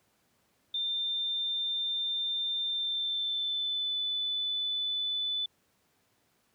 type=tone with pitch glide; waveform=sine; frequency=3590 to 3494 Hz; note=A7 to A7; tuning=+34 to -13 cents; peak=-29 dBFS; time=0.74-5.46 s; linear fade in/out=5 ms; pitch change=-47 cents; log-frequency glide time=2.64-3.98 s; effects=pink hiss -71 dBFS RMS until 6.54 s + high-pass 100 Hz 12 dB/octave